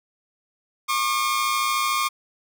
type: tone pair together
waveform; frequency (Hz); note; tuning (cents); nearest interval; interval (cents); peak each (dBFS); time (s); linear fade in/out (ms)
sawtooth; 1088 / 1201.5; C#6 / D6; -33 / +39; major second; 172; -20; 0.88-2.09; 20
effects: none